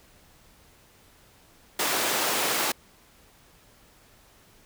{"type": "high-pass noise", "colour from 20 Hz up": "pink", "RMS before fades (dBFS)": -26, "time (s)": [1.79, 2.72], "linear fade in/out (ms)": 5, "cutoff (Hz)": 410, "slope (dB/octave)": 12, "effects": ["pink hiss -57 dBFS RMS until 4.65 s"]}